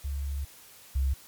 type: tone pair in turn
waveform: sine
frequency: 69.8 / 67.01 Hz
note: C#2 / C2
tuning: +13 / +42 cents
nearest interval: minor second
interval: 71 cents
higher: first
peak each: -29 / -23 dBFS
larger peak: second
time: 0.04-0.45 / 0.95-1.14 s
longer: first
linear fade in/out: 10 ms
effects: white hiss -52 dBFS RMS until 1.27 s + MP3 96 kbps